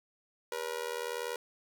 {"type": "tone with amplitude modulation", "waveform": "sawtooth", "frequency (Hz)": 480, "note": "B4", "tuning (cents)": -49, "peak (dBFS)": -27, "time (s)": [0.52, 1.36], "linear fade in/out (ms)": 2, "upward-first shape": "sine", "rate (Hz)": 80.4, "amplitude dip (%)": 90, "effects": []}